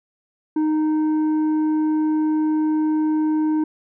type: tone with tanh clipping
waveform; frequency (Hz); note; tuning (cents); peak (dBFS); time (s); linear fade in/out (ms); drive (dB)
triangle; 309.5; D#4; -9; -18; 0.56-3.64; 5; 10
effects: none